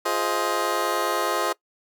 20% pulse chord, F minor seventh, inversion none, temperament just, 349.2 / 419.1 / 523.8 / 628.6 Hz, F4 / Ab4 / C5 / Eb5, 0 / +16 / +2 / +18 cents, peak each -24 dBFS, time 0.05-1.53 s, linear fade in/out 10 ms, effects noise-tail reverb RT60 0.1 s tail -21 dB re dry

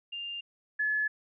sine tone pair in turn, 2800 / 1713.2 Hz, F7 / A6, +4 / -47 cents, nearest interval major sixth, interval 851 cents, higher first, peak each -35 / -26 dBFS, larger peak second, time 0.12-0.41 / 0.79-1.08 s, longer neither, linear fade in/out 10 ms, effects none

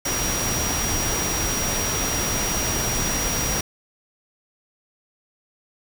sine tone in noise, 5720 Hz, F8, 41 cents sharp, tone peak -26 dBFS, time 0.05-3.61 s, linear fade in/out 5 ms, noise pink, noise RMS -25 dBFS, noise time 0.05-3.61 s, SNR -4 dB, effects none

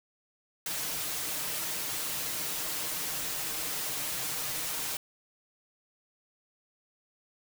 white noise with comb filter, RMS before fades -34 dBFS, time 0.66-4.97 s, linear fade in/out 2 ms, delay 6.5 ms, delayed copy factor +0.6, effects none

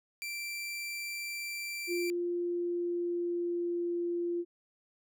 sawtooth tone, 2349 Hz, D7, in tune, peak -33 dBFS, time 0.22-2.1 s, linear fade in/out 0 ms
sine tone with pitch glide, 349.2 to 346 Hz, F4 to F4, 0 to -16 cents, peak -30 dBFS, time 1.87-4.45 s, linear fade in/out 50 ms, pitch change -16 cents, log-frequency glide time 2.32-3.98 s
effects none

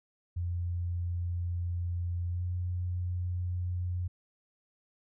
sine tone with pitch glide, 87.31 to 89.3 Hz, F2 to F2, 0 to +39 cents, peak -30 dBFS, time 0.36-4.08 s, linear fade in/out 10 ms, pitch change +39 cents, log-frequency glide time 2.29-2.44 s, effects none

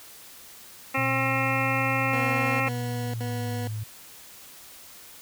harmonic tone, 267.1 Hz, C4, 36 cents sharp, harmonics 1 / 2 / 3 / 4 / 5 / 7 / 8 / 9 / 10, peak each -32 / -32 / -32 / -32 / -32 / -32 / -32 / -32 / -32 dBFS, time 0.94-2.69 s, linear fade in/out 10 ms
sine tone with pitch glide, 120.7 to 108.15 Hz, B2 to A2, -39 to -29 cents, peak -29 dBFS, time 0.97-3.84 s, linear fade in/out 10 ms, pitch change -190 cents, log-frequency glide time 2.74-3.6 s
20% pulse tone bursts, 243.9 Hz, B3, 21 cents flat, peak -27 dBFS, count 3, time 2.13-3.674 s, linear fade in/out 2 ms, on 470 ms, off 67 ms
effects white hiss -47 dBFS RMS until 5.21 s

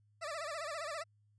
20% pulse tone with vibrato, 622.3 Hz, D#5, in tune, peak -34 dBFS, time 0.21-1.04 s, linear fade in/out 20 ms, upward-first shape sine, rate 15 Hz, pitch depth 140 cents each way, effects added 104 Hz sine -67 dBFS peak until 1.38 s + resampled to 22050 Hz

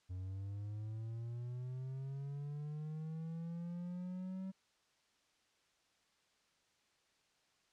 triangle linear sweep, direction up, 90.4 to 191.4 Hz, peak -39 dBFS, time 0.09-4.52 s, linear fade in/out 20 ms, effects white hiss -75 dBFS RMS until 7.72 s + low-pass 6000 Hz 12 dB/octave

